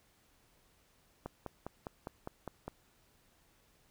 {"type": "click train", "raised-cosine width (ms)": 1, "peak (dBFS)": -26, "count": 8, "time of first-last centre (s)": [1.26, 2.68], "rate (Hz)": 4.93, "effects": ["pink hiss -69 dBFS RMS until 3.9 s"]}